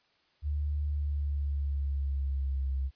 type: tone with pitch glide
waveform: sine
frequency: 73.42 to 66.94 Hz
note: D2 to C2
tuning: 0 to +40 cents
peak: -28 dBFS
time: 0.42-2.91 s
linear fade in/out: 50 ms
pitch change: -160 cents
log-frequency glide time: 0.86-2.7 s
effects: white hiss -69 dBFS RMS until 2.95 s + resampled to 11025 Hz